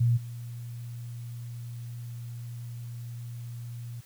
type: tone with level steps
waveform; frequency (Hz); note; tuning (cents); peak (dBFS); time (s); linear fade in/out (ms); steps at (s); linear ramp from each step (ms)
sine; 118.8; A#2; +33; -20 / -36; 0-4.01; 10; 0.16; 20
effects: white hiss -57 dBFS RMS until 4.05 s